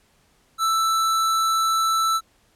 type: tone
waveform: square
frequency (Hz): 1323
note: E6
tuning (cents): +6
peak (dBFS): -19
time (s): 0.58-2.21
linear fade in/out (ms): 50
effects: pink hiss -61 dBFS RMS until 2.55 s + low-pass 12000 Hz 12 dB/octave